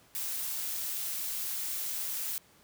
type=noise; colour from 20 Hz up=blue; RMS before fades=-35 dBFS; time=0.15-2.38 s; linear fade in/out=0 ms; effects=pink hiss -61 dBFS RMS until 2.63 s + high-pass 80 Hz 12 dB/octave